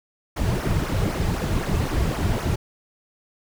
brown noise with flanger, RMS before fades -23 dBFS, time 0.36-2.56 s, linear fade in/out 10 ms, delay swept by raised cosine 0.24 to 4.04 ms, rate 3.9 Hz, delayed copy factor -0.75, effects none

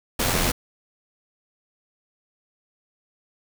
pink noise with amplitude modulation, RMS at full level -20 dBFS, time 0.19-0.52 s, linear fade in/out 10 ms, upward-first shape sine, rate 87.5 Hz, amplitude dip 45%, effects none

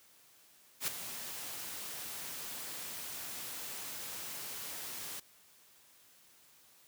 white noise with ADSR envelope, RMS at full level -32 dBFS, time 0.8-5.2 s, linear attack 79 ms, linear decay 3 ms, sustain -11 dB, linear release 7 ms, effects white hiss -63 dBFS RMS until 6.87 s + high-pass 80 Hz 12 dB/octave

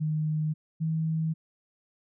sine tone pair in turn, 154.5 / 159.95 Hz, D#3 / D#3, -12 / +48 cents, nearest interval minor second, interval 60 cents, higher second, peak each -25 dBFS, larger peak neither, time 0-0.54 / 0.8-1.34 s, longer neither, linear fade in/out 20 ms, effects none

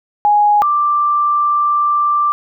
sine tone pair in turn, 830.6 / 1178.1 Hz, G#5 / D6, 0 / +5 cents, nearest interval tritone, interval 605 cents, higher second, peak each -8 / -11 dBFS, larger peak first, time 0.25-0.62 / 0.62-2.32 s, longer second, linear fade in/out 0 ms, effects none

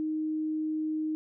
sine tone, 311.1 Hz, D#4, in tune, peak -28 dBFS, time 0-1.15 s, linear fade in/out 0 ms, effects none

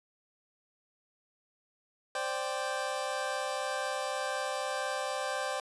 25% pulse chord, C suspended second, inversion none, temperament equal, 523.3 / 587.3 / 784 Hz, C5 / D5 / G5, 0 / 0 / 0 cents, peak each -33 dBFS, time 2.15-5.6 s, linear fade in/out 2 ms, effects resampled to 24000 Hz

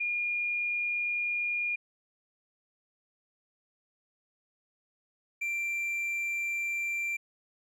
sine / triangle tone pair in turn, 2423 / 2359 Hz, D#7 / D7, -47 / +7 cents, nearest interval unison, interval 46 cents, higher first, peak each -28 dBFS, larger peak neither, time 0-1.76 / 5.41-7.17 s, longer neither, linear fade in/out 10 ms, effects none

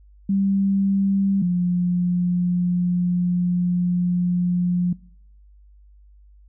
sine tone pair in turn, 196 / 177.52 Hz, G3 / F3, 0 / +29 cents, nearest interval major second, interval 171 cents, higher first, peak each -17 dBFS, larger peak neither, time 0.29-1.42 / 1.42-4.93 s, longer second, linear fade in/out 5 ms, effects noise-tail reverb RT60 0.6 s tail -22 dB re dry + added 50 Hz sine -47 dBFS peak until 6.48 s

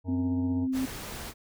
harmonic tone, 92.5 Hz, F#2, in tune, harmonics 1 / 3 / 5 / 7 / 9 / 10, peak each -32 / -42 / -46 / -49 / -51 / -52 dBFS, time 0.04-0.68 s, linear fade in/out 50 ms
sine tone, 261.6 Hz, C4, in tune, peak -26 dBFS, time 0.08-0.86 s, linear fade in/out 10 ms
pink noise, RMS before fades -39 dBFS, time 0.72-1.34 s, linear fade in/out 50 ms
effects none

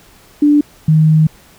sine tone pair in turn, 293.7 / 156.44 Hz, D4 / D#3, 0 / +10 cents, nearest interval major seventh, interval 1090 cents, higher first, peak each -6 dBFS, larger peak neither, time 0.42-0.61 / 0.88-1.27 s, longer second, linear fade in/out 5 ms, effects pink hiss -45 dBFS RMS until 1.58 s

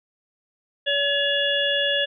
harmonic tone, 567 Hz, C#5, 39 cents sharp, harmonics 1 / 3 / 5 / 6, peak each -25 / -25 / -25 / -25 dBFS, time 0.86-2.06 s, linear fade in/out 20 ms, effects none

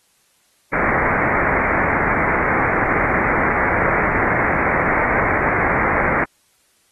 white low-pass noise, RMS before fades -19 dBFS, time 0.73-6.24 s, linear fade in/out 2 ms, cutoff 2200 Hz, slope 96 dB/octave, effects white hiss -60 dBFS RMS until 6.91 s + AAC 32 kbps

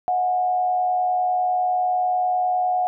sine tone with frequency modulation, 730 Hz, F#5, 24 cents flat, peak -18 dBFS, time 0.08-2.87 s, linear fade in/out 0 ms, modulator 89.7 Hz, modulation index 0.41, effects none

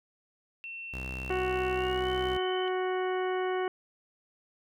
sine tone with pitch glide, 2700 to 3031 Hz, E7 to F#7, +41 to +41 cents, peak -38 dBFS, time 0.64-2.68 s, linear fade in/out 0 ms, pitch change +200 cents, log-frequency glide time 1.73-2.1 s
sawtooth tone, 64.5 Hz, C2, 24 cents flat, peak -33 dBFS, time 0.93-2.38 s, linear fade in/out 10 ms
harmonic tone, 370 Hz, F#4, in tune, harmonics 1 / 2 / 3 / 4 / 5 / 6 / 8, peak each -29 / -35 / -39 / -41 / -43 / -45 / -47 dBFS, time 1.3-3.68 s, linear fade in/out 2 ms
effects none

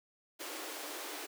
pink high-pass noise, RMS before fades -43 dBFS, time 0.39-1.27 s, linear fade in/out 20 ms, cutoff 280 Hz, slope 96 dB/octave, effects none

